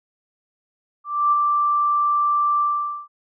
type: tone with ADSR envelope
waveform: sine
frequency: 1174.7 Hz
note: D6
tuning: in tune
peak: -13 dBFS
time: 1.04-3.08 s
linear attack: 280 ms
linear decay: 24 ms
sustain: -3 dB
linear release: 470 ms
effects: none

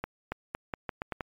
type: accelerating click train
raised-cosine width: 0.5 ms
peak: -17 dBFS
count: 8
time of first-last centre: 0.04-1.208 s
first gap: 280 ms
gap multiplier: 0.82
effects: MP3 96 kbps

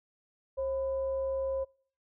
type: tone with frequency modulation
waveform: sine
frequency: 536 Hz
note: C5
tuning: 42 cents sharp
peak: -29 dBFS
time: 0.57-1.65 s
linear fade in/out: 20 ms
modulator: 467 Hz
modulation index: 0.26
effects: noise-tail reverb RT60 0.5 s tail -26 dB re dry

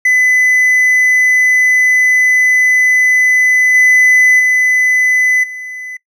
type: tone with level steps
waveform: triangle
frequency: 2008 Hz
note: B6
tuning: 28 cents sharp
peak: -6 / -4 / -7 / -22 dBFS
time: 0.05-5.97 s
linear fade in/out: 5 ms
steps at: 3.74 / 4.39 / 5.43 s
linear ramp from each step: 10 ms
effects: noise-tail reverb RT60 0.1 s tail -20 dB re dry

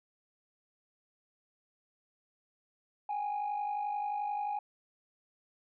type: tone pair together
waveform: sine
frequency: 777 / 828.4 Hz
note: G5 / G#5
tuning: -16 / -5 cents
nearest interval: minor second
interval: 111 cents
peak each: -38 / -31 dBFS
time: 3.09-4.59 s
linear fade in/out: 5 ms
effects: tanh soft clip ceiling -29 dBFS

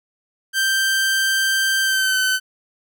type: tone with pitch glide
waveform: sawtooth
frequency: 1568 to 1522.5 Hz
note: G6 to F#6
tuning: 0 to +49 cents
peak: -13 dBFS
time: 0.53-2.4 s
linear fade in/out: 50 ms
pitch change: -51 cents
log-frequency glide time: 1.82-2.18 s
effects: none

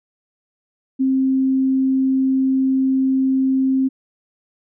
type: tone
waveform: sine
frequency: 264.6 Hz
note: C4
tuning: 20 cents sharp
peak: -14 dBFS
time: 0.99-3.89 s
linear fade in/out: 20 ms
effects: none

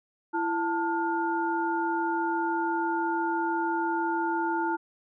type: tone cluster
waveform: sine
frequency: 335.4 / 887 / 1422 Hz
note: E4 / A5 / F6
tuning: +30 / +14 / +31 cents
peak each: -29 / -28 / -33 dBFS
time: 0.33-4.77 s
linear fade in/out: 20 ms
effects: none

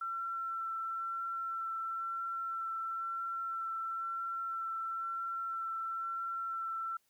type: tone with vibrato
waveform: sine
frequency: 1347 Hz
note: E6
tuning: 37 cents sharp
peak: -35 dBFS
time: 0.01-6.97 s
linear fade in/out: 5 ms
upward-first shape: triangle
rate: 1 Hz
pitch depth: 13 cents each way
effects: white hiss -75 dBFS RMS until 7.09 s

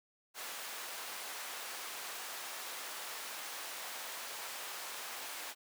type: high-pass noise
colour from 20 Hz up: pink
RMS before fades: -44 dBFS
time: 0.34-5.55 s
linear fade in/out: 50 ms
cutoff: 780 Hz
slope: 12 dB/octave
effects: none

